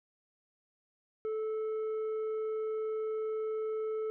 sine tone with tanh clipping, 436.3 Hz, A4, 15 cents flat, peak -33 dBFS, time 1.25-4.1 s, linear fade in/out 0 ms, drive 5 dB, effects none

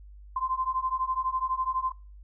sine beating tone pair, 1032 / 1044 Hz, C6 / C6, -24 / -4 cents, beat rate 12 Hz, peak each -30 / -29 dBFS, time 0.36-1.92 s, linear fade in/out 5 ms, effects noise-tail reverb RT60 0.4 s tail -25 dB re dry + added 50 Hz sine -45 dBFS peak until 2.23 s

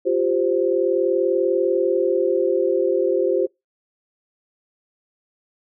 sine chord, F suspended second, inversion none, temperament equal with one note detuned, 351.7 / 392 / 523.3 Hz, F4 / G4 / C5, +12 / 0 / 0 cents, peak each -21 dBFS, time 0.05-3.47 s, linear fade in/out 20 ms, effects noise-tail reverb RT60 0.2 s tail -25 dB re dry

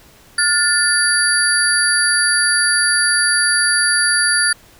sine tone cluster, 1424 / 1758 / 4639 / 10310 Hz, F6 / A6 / D8 / E9, +33 / -2 / -22 / -40 cents, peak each -18 dBFS, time 0.38-4.53 s, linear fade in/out 5 ms, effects pink hiss -47 dBFS RMS until 4.79 s

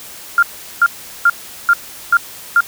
sine tone bursts, 1396.9 Hz, F6, in tune, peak -6 dBFS, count 6, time 0.38-2.606 s, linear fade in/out 2 ms, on 46 ms, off 390 ms, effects white hiss -34 dBFS RMS until 2.67 s

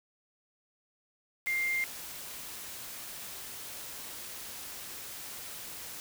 sine tone in noise, 2100 Hz, C7, 6 cents sharp, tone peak -28 dBFS, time 1.47-1.84 s, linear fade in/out 0 ms, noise white, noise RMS -43 dBFS, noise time 1.46-6 s, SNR +12 dB, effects none

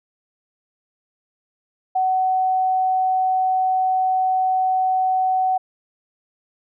sine tone, 750 Hz, F#5, 23 cents sharp, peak -16 dBFS, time 1.95-5.58 s, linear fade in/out 10 ms, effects none

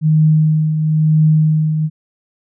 sine tone with tremolo, 155.56 Hz, D#3, in tune, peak -7 dBFS, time 0.01-1.9 s, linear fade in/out 50 ms, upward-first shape triangle, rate 1 Hz, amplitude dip 55%, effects none

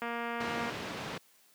click train, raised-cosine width 0.5 ms, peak -22 dBFS, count 160, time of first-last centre 0.02-0.697 s, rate 235 Hz
pink low-pass noise, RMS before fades -38 dBFS, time 0.4-1.18 s, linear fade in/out 5 ms, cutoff 3900 Hz, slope 12 dB/octave
effects white hiss -64 dBFS RMS until 1.54 s + high-pass 150 Hz 12 dB/octave

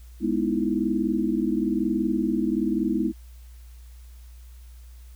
sine chord, E major seventh, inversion first, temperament equal with one note detuned, 207.7 / 246.9 / 311.1 / 332.1 Hz, G#3 / B3 / D#4 / E4, 0 / 0 / 0 / +13 cents, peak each -27 dBFS, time 0.2-3.13 s, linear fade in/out 50 ms, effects added 60 Hz sine -42 dBFS peak until 5.15 s + white hiss -59 dBFS RMS until 5.15 s

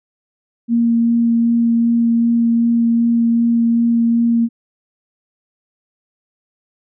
sine tone with vibrato, 232.9 Hz, A#3, 1 cent flat, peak -11 dBFS, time 0.68-4.49 s, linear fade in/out 50 ms, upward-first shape sine, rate 2.6 Hz, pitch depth 9 cents each way, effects none

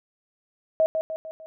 sine tone with echo, 638 Hz, D#5, 43 cents sharp, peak -16 dBFS, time 0.8-0.86 s, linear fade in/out 0 ms, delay 150 ms, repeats 4, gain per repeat -6 dB, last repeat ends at 1.46 s, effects none

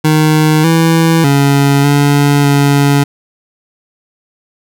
25% pulse tone with pitch steps, 154.9 / 164 / 140.4 / 143.3 / 141.7 Hz, D#3 / E3 / C#3 / D3 / C#3, -7 / -9 / +22 / -42 / +38 cents, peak -3 dBFS, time 0.04-3.04 s, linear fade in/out 10 ms, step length 600 ms, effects none

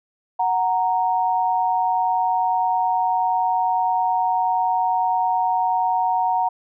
sine tone pair together, 740 / 930.4 Hz, F#5 / A#5, 0 / -4 cents, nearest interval major third, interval 396 cents, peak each -20 dBFS, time 0.39-6.49 s, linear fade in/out 10 ms, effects none

